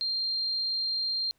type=tone; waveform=sine; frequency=4186 Hz; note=C8; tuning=in tune; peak=-27 dBFS; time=0.01-1.31 s; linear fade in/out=0 ms; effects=pink hiss -71 dBFS RMS until 1.38 s